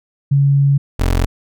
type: tone pair in turn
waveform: sine / 25% pulse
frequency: 140 / 44.1 Hz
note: C#3 / F1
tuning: +18 / +18 cents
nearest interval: octave + minor sixth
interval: 2000 cents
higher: first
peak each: -9 dBFS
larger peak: neither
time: 0.31-0.78 / 0.99-1.26 s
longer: first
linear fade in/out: 10 ms
effects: none